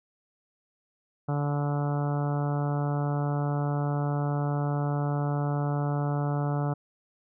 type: harmonic tone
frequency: 144.8 Hz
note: D3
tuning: 24 cents flat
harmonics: 1 / 2 / 3 / 4 / 5 / 6 / 7 / 8 / 9 / 10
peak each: -26 / -35 / -38 / -38 / -37 / -41 / -44 / -46 / -42 / -49 dBFS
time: 1.28-6.74 s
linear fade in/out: 10 ms
effects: none